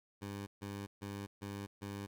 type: tone bursts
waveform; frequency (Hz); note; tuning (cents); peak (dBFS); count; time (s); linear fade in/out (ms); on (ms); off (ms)
15% pulse; 100.3; G2; +40; -35; 5; 0.21-2.07; 20; 260; 140
effects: none